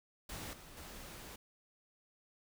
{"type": "noise with level steps", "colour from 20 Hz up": "pink", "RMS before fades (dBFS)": [-45, -55, -50], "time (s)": [0.29, 1.36], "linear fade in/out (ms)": 5, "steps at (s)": [0.53, 0.77], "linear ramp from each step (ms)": 2, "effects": []}